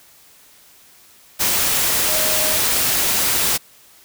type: tone in noise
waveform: sine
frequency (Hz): 620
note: D#5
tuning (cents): -6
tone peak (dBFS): -27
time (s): 2.07-2.58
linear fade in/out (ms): 20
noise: white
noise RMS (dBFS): -18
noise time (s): 1.39-3.58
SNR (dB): -12
effects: white hiss -49 dBFS RMS until 4.04 s